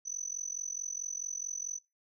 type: tone with amplitude modulation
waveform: sine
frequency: 6000 Hz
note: F#8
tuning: 23 cents sharp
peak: -30 dBFS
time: 0.05-1.79 s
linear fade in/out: 20 ms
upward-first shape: sine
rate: 44.6 Hz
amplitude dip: 100%
effects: noise-tail reverb RT60 0.2 s tail -19 dB re dry + tanh soft clip ceiling -28 dBFS